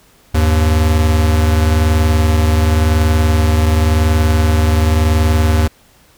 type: tone pair together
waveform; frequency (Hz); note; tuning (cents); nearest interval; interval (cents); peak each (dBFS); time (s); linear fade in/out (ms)
square; 78.3 / 99.23; D#2 / G2; +11 / +22; major third; 411; -11 / -18; 0.34-5.68; 10
effects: pink hiss -49 dBFS RMS until 6.17 s